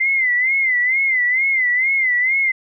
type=tone with vibrato; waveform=sine; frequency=2060 Hz; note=C7; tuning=28 cents flat; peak=-14 dBFS; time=0-2.52 s; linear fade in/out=10 ms; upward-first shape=sine; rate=2.2 Hz; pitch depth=100 cents each way; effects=none